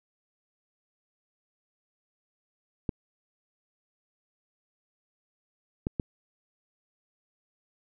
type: clicks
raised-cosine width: 3 ms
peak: -15 dBFS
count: 3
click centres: 2.892 / 5.869 / 5.998 s
effects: none